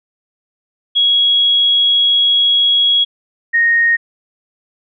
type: tone pair in turn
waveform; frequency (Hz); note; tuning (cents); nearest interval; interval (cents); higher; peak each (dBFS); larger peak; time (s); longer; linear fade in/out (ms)
sine; 3322 / 1859.7; G#7 / A#6; 0 / -5; minor seventh; 1005; first; -9; neither; 0.95-3.05 / 3.53-3.97; first; 20
effects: none